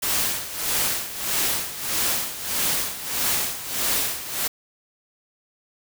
white noise with tremolo, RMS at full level -22 dBFS, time 0.02-4.48 s, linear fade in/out 10 ms, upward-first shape sine, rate 1.6 Hz, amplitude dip 75%, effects none

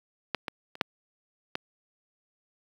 clicks, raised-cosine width 0.3 ms, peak -11 / -15 / -27 / -7 / -13 dBFS, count 5, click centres 0.347 / 0.482 / 0.754 / 0.812 / 1.554 s, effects high-pass 150 Hz 12 dB/octave + 8-bit

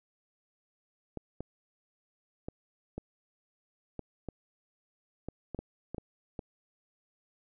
clicks, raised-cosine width 2 ms, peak -24 dBFS, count 12, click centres 1.173 / 1.406 / 2.485 / 2.98 / 3.993 / 4.287 / 5.286 / 5.547 / 5.59 / 5.946 / 5.982 / 6.392 s, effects none

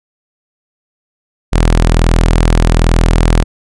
sawtooth tone, 41.2 Hz, E1, in tune, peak -3 dBFS, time 1.52-3.44 s, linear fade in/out 20 ms, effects resampled to 24000 Hz

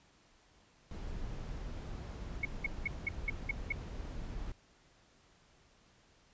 brown noise, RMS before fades -42 dBFS, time 0.91-4.52 s, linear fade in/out 2 ms
sine tone bursts, 2200 Hz, C#7, 14 cents flat, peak -30 dBFS, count 7, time 2.43-3.724 s, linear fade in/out 5 ms, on 22 ms, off 190 ms
effects pink hiss -66 dBFS RMS until 6.33 s + resampled to 16000 Hz

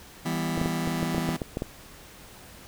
sawtooth chord, E minor, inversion none, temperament just, 164.81 / 197.78 / 247.2 Hz, E3 / G3 / B3, 0 / +16 / +2 cents, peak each -25 / -30 / -27 dBFS, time 0.25-1.37 s, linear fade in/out 10 ms
clicks, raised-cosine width 2 ms, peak -15 dBFS, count 11, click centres 0.577 / 0.615 / 0.659 / 0.875 / 1.029 / 1.147 / 1.181 / 1.29 / 1.418 / 1.571 / 1.621 s
effects pink hiss -48 dBFS RMS until 2.67 s

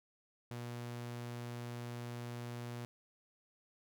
sawtooth tone, 120 Hz, B2, 49 cents flat, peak -38 dBFS, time 0.51-2.85 s, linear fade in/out 0 ms, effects none

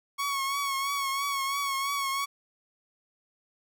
sawtooth tone with vibrato, 1108 Hz, C#6, 1 cent flat, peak -24 dBFS, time 0.18-2.26 s, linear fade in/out 20 ms, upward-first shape triangle, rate 3 Hz, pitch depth 49 cents each way, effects none

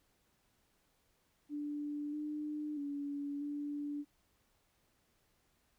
sine tone with pitch steps, 293.5 / 300 / 285.4 / 290.8 Hz, D4 / D4 / D4 / D4, -1 / +37 / -49 / -17 cents, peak -37 dBFS, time 1.49-4.05 s, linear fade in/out 50 ms, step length 640 ms, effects pink hiss -75 dBFS RMS until 5.78 s

